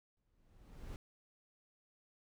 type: noise with exponential growth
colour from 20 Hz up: brown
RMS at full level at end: -43 dBFS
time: 0.17-0.96 s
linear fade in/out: 1 ms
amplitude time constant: 170 ms
effects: none